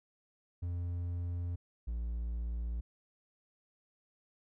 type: tone pair in turn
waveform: triangle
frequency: 87.31 / 57.86 Hz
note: F2 / A#1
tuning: 0 / -12 cents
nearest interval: perfect fifth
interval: 712 cents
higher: first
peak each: -32 / -32 dBFS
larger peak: neither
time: 0.62-1.56 / 1.87-2.81 s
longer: neither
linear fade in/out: 10 ms
effects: none